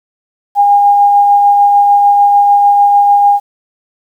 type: tone with tremolo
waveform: sine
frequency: 812 Hz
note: G#5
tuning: 39 cents flat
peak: -3 dBFS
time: 0.55-3.4 s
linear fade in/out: 50 ms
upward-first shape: sine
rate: 6.7 Hz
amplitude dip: 25%
effects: 7-bit